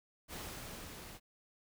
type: noise with level ramp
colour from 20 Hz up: pink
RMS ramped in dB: -44 to -51 dBFS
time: 0.28-1.2 s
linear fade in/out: 50 ms
effects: none